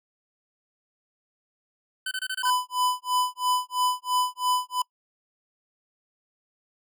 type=tone bursts; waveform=25% pulse; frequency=1522 Hz; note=F#6; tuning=48 cents sharp; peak=-24 dBFS; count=6; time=2.06-2.503 s; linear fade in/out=5 ms; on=53 ms; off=25 ms
type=tone with tremolo; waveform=square; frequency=1000 Hz; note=B5; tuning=21 cents sharp; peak=-21 dBFS; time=2.43-4.82 s; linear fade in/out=5 ms; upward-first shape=sine; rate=3 Hz; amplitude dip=100%
effects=noise-tail reverb RT60 0.1 s tail -25 dB re dry